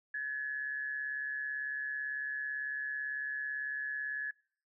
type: tone with amplitude modulation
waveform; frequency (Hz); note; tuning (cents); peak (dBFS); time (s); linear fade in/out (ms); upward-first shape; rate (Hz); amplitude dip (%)
sine; 1702; G#6; +42; -32; 0.14-4.31; 5; sine; 138; 50
effects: noise-tail reverb RT60 0.6 s tail -26 dB re dry